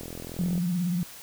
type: click train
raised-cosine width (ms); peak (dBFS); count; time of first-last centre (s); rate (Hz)
2; -25; 25; 0.01-0.579; 42.2
type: tone with vibrato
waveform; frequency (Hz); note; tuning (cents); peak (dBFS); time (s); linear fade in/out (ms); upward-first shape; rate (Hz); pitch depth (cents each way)
sine; 176.4; F3; +18; -24; 0.39-1.03; 0; triangle; 17; 100
effects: white hiss -45 dBFS RMS until 1.22 s